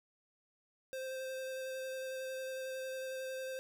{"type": "tone with vibrato", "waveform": "square", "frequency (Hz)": 523.3, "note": "C5", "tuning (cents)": 0, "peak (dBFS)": -40, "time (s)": [0.93, 3.59], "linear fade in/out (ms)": 0, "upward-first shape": "square", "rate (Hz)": 11, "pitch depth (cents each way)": 9, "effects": []}